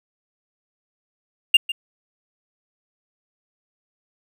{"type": "tone with echo", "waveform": "triangle", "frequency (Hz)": 2803, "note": "F7", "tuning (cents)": 6, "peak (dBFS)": -6, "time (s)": [1.54, 1.57], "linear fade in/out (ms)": 5, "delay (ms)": 150, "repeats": 1, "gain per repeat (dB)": -15, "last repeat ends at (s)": 1.72, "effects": []}